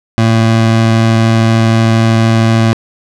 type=tone with vibrato; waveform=25% pulse; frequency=113 Hz; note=A2; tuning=47 cents sharp; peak=-3 dBFS; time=0.18-2.73 s; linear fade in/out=0 ms; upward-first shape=sine; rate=20 Hz; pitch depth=19 cents each way; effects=low-pass 6000 Hz 12 dB/octave